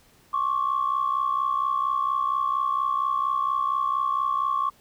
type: tone pair together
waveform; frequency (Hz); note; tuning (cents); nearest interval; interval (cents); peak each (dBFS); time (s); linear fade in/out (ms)
sine; 1080.7 / 1145; C#6 / D6; -44 / -44; minor second; 100; -24; 0.33-4.7; 10
effects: tanh soft clip ceiling -15 dBFS + pink hiss -58 dBFS RMS until 4.8 s